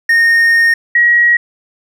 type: tone pair in turn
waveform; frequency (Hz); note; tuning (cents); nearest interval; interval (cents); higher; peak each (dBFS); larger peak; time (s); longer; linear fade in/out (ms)
triangle / sine; 1845 / 1903.5; A#6 / A#6; -18 / +36; minor second; 54; second; -5 / -6; first; 0.09-0.74 / 0.95-1.37; first; 5
effects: none